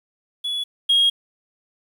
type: tone pair in turn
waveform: triangle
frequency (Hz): 3400 / 3269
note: G#7 / G#7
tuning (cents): +40 / -28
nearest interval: minor second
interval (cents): 68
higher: first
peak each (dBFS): -21 / -11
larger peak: second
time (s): 0.44-0.64 / 0.89-1.1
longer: second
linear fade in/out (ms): 10
effects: tanh soft clip ceiling -9 dBFS + 8-bit

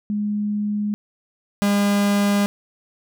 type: tone pair in turn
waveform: sine / 45% pulse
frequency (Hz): 208 / 202.7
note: G#3 / G#3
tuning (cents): +3 / -42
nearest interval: unison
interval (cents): 45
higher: first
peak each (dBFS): -20 / -16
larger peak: second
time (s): 0.1-0.94 / 1.62-2.46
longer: neither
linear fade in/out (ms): 0
effects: none

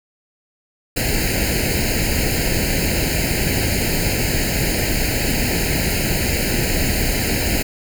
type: noise with comb filter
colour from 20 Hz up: pink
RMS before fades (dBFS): -19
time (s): 0.96-7.63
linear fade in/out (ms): 10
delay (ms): 0.43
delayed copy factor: +1
effects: none

